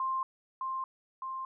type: tone with echo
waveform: sine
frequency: 1053 Hz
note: C6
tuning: 11 cents sharp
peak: -29 dBFS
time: 0-0.23 s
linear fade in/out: 2 ms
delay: 610 ms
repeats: 2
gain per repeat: -3 dB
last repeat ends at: 1.45 s
effects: none